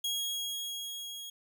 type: tone with level ramp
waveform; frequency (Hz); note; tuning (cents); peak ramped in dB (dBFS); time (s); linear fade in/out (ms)
sawtooth; 3299; G#7; -12; -27 to -38; 0.04-1.3; 5
effects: none